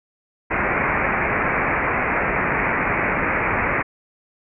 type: low-pass noise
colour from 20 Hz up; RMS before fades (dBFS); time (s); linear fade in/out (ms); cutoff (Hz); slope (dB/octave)
white; -21; 0.5-3.83; 20; 2400; 96
effects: none